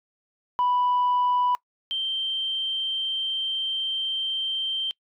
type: tone pair in turn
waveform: sine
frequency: 987.8 / 3136 Hz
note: B5 / G7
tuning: 0 / 0 cents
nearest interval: octave + minor sixth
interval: 2000 cents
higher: second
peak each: -18 / -24 dBFS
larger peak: first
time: 0.59-1.55 / 1.91-4.91 s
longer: second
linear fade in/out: 0 ms
effects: noise-tail reverb RT60 0.1 s tail -24 dB re dry + tanh soft clip ceiling -17 dBFS